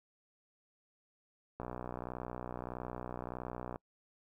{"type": "click train", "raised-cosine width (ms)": 1, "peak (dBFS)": -27, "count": 134, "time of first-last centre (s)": [1.6, 3.759], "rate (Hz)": 61.6, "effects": ["noise-tail reverb RT60 0.1 s tail -26 dB re dry"]}